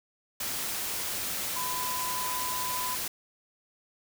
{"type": "tone in noise", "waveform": "sine", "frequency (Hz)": 1003, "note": "B5", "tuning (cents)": 26, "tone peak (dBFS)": -33, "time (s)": [1.56, 2.95], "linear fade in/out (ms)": 5, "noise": "white", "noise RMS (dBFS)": -33, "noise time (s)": [0.4, 3.08], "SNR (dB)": -3, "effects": []}